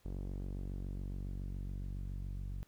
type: tone with low-pass filter sweep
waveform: sawtooth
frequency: 47.18 Hz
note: F#1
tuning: 34 cents sharp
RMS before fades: -41 dBFS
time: 0.05-2.63 s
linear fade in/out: 0 ms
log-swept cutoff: 420 to 140 Hz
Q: 0.84
effects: pink hiss -70 dBFS RMS until 2.67 s

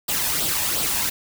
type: noise with flanger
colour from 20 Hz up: white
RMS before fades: -23 dBFS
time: 0.08-1.1 s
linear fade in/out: 10 ms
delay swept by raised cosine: 0.23 to 1.17 ms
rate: 2.8 Hz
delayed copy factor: +0.5
effects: none

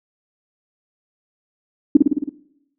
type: tone with echo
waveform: sine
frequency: 289.7 Hz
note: D4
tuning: 24 cents flat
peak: -3 dBFS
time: 1.95-1.97 s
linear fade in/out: 5 ms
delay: 54 ms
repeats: 6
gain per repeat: -3 dB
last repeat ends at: 2.294 s
effects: noise-tail reverb RT60 0.8 s tail -18 dB re dry

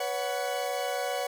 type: chord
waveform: 40% pulse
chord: B suspended second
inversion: none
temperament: equal with one note detuned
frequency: 493.9 / 561.8 / 740 Hz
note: B4 / C#5 / F#5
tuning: 0 / +23 / 0 cents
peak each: -34 / -32 / -32 dBFS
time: 0-1.27 s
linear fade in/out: 5 ms
effects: none

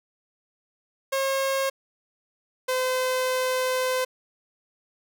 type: tone pair in turn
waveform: sawtooth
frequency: 540 / 512.5 Hz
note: C#5 / C5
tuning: -45 / -36 cents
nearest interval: minor second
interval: 91 cents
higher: first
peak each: -19 dBFS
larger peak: neither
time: 1.12-1.7 / 2.68-4.05 s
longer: second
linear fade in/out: 10 ms
effects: none

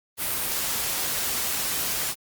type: noise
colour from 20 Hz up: white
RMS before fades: -27 dBFS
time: 0.17-2.15 s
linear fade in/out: 50 ms
effects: Opus 32 kbps

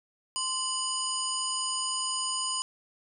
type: harmonic tone with a mistuned harmonic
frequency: 987.8 Hz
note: B5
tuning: in tune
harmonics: 1 / 3 / 5 / 7 / 9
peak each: -35 / -35 / -35 / -35 / -35 dBFS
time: 0.36-2.62 s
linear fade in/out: 0 ms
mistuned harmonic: 1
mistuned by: +92 cents
effects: none

